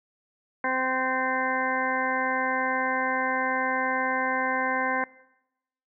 harmonic tone, 259.2 Hz, C4, 16 cents flat, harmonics 1 / 2 / 3 / 4 / 6 / 7 / 8, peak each -34 / -32 / -31 / -30 / -30 / -33 / -34 dBFS, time 0.64-5.04 s, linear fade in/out 2 ms, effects noise-tail reverb RT60 0.9 s tail -21 dB re dry

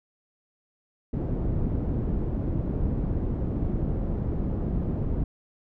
pink low-pass noise, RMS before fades -27 dBFS, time 1.13-5.24 s, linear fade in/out 5 ms, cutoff 310 Hz, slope 12 dB/octave, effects none

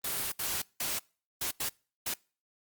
white noise bursts at uneven times, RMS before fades -33 dBFS, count 6, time 0.04-0.32 / 0.39-0.62 / 0.8-0.99 / 1.41-1.51 / 1.6-1.69 / 2.06-2.14 s, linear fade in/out 5 ms, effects noise-tail reverb RT60 0.4 s tail -26 dB re dry + Opus 24 kbps

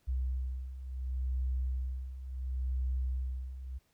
sine beating tone pair, 63.5 / 64.21 Hz, B1 / C2, +49 / -32 cents, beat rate 0.71 Hz, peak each -38 / -33 dBFS, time 0.07-3.79 s, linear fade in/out 20 ms, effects pink hiss -73 dBFS RMS until 3.93 s

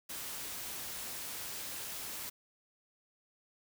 white noise, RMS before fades -42 dBFS, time 0.09-2.3 s, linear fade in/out 10 ms, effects none

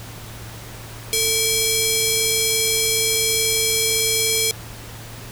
10% pulse ring-modulated tone, 1864.7 Hz, A#6, in tune, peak -5 dBFS, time 1.13-4.51 s, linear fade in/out 0 ms, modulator 1420 Hz, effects added 113 Hz sine -37 dBFS peak until 5.31 s + pink hiss -38 dBFS RMS until 5.31 s

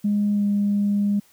sine tone with pitch glide, 206 to 203.5 Hz, G#3 to G#3, -14 to -35 cents, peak -17 dBFS, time 0.04-1.2 s, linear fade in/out 10 ms, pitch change -21 cents, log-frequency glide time 0.33-0.44 s, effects tanh soft clip ceiling -13 dBFS + white hiss -57 dBFS RMS until 1.32 s

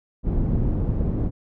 pink low-pass noise, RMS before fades -22 dBFS, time 0.23-1.31 s, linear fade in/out 50 ms, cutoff 260 Hz, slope 12 dB/octave, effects none

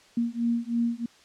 sine beating tone pair, 233.1 / 236.2 Hz, A#3 / A#3, 0 / +23 cents, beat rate 3.1 Hz, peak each -27 dBFS, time 0.17-1.06 s, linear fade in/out 5 ms, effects white hiss -56 dBFS RMS until 1.24 s + low-pass 6000 Hz 12 dB/octave

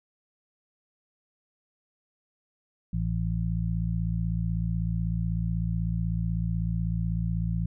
harmonic tone, 56.1 Hz, A1, 34 cents sharp, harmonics 1 / 2 / 3, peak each -30 / -30 / -29 dBFS, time 2.93-7.66 s, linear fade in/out 5 ms, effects none

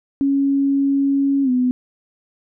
sine tone with pitch glide, 276.9 to 251 Hz, C#4 to B3, -2 to +28 cents, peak -14 dBFS, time 0.21-1.71 s, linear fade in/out 0 ms, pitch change -170 cents, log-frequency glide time 1.43-1.5 s, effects none

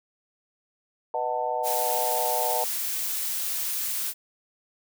sine chord, B dominant seventh, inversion none, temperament just, 493.9 / 617.4 / 740.8 / 889 Hz, B4 / D#5 / F#5 / A5, 0 / -14 / +2 / +18 cents, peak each -32 / -31 / -30 / -29 dBFS, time 1.14-2.64 s, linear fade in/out 2 ms
blue noise, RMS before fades -29 dBFS, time 1.63-4.14 s, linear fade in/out 50 ms
effects none

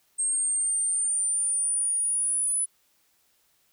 sine linear sweep, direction up, 8450 to 10000 Hz, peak -23 dBFS, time 0.18-2.66 s, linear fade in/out 20 ms, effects white hiss -67 dBFS RMS until 3.72 s

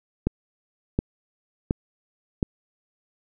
click train, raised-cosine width 3 ms, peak -8 dBFS, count 4, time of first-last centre 0.27-2.428 s, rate 1.39 Hz, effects none

